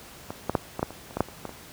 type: clicks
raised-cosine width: 1 ms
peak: -18 / -10 / -6 / -15 / -9 / -25 / -28 / -14 / -6 / -26 / -18 / -24 dBFS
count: 12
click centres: 0.305 / 0.496 / 0.552 / 0.794 / 0.829 / 0.906 / 1.109 / 1.17 / 1.206 / 1.286 / 1.453 / 1.493 s
effects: pink hiss -46 dBFS RMS until 1.72 s + high-pass 60 Hz 12 dB/octave